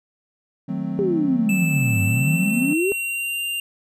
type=chord; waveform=triangle; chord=D# diminished seventh; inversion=none; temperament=equal; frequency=155.56 / 185 / 220 / 261.6 Hz; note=D#3 / F#3 / A3 / C4; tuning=0 / 0 / 0 / 0 cents; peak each=-29 / -25 / -28 / -27 dBFS; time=0.68-2.74 s; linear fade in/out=10 ms
type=exponential two-way sweep; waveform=sine; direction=down then up; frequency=412.5 to 99 to 412.5 Hz; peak=-18 dBFS; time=0.99-2.92 s; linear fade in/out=0 ms; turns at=2.03 s
type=tone with pitch glide; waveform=square; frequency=2634 to 2787 Hz; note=E7 to F7; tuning=-2 to -4 cents; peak=-24 dBFS; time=1.49-3.6 s; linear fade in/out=2 ms; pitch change=+98 cents; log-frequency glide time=1.89-3.43 s
effects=none